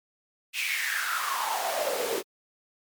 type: noise with high-pass filter sweep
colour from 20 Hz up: pink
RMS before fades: -29 dBFS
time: 0.53-2.23 s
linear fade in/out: 50 ms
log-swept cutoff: 2700 to 380 Hz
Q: 6.1
effects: MP3 96 kbps